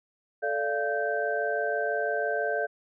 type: tone cluster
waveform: sine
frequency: 438.9 / 585 / 691 / 1555 Hz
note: A4 / D5 / F5 / G6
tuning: -4 / -7 / -19 / -14 cents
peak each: -31 dBFS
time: 0.42-2.67 s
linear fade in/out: 20 ms
effects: none